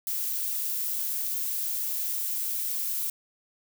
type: noise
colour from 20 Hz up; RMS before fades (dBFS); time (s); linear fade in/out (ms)
violet; -30; 0.07-3.1; 2
effects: none